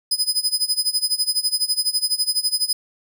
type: tone with tremolo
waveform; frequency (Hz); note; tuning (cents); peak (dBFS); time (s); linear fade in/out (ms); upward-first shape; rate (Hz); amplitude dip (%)
sawtooth; 5010; D#8; +11; -13; 0.11-2.73; 5; sine; 12; 90
effects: none